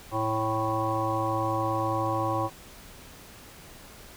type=harmonic tone with a mistuned harmonic; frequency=110 Hz; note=A2; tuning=in tune; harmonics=1 / 3 / 5 / 7 / 9 / 10; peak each=-32 / -32 / -32 / -32 / -32 / -32 dBFS; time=0.11-2.5 s; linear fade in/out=50 ms; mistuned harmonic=7; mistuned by=+16 cents; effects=pink hiss -48 dBFS RMS until 4.16 s